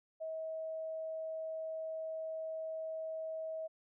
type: tone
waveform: sine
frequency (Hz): 640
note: D#5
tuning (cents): +49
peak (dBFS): -38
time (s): 0.2-3.68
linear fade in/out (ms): 20
effects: none